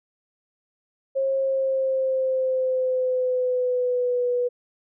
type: tone with pitch glide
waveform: sine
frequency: 538 to 490.5 Hz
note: C5 to B4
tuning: +48 to -12 cents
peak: -20 dBFS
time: 1.15-4.49 s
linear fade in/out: 20 ms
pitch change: -160 cents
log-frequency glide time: 1.37-4.28 s
effects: none